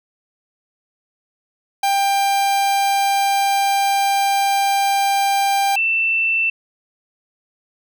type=tone pair in turn; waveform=45% pulse / sine; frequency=793 / 2672 Hz; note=G5 / E7; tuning=+20 / +23 cents; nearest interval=octave + major sixth; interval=2103 cents; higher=second; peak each=-15 dBFS; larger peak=neither; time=1.83-5.76 / 5.76-6.5 s; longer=first; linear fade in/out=5 ms; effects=none